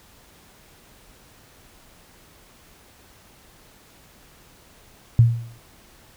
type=tone with exponential decay; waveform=sine; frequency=116.54 Hz; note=A#2; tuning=in tune; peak=-7 dBFS; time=5.19-5.58 s; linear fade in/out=0 ms; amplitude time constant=83 ms; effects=pink hiss -52 dBFS RMS until 6.16 s